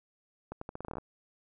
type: accelerating click train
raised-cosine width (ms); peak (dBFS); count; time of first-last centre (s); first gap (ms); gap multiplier
1; -25; 12; 0.52-0.983; 94; 0.82
effects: none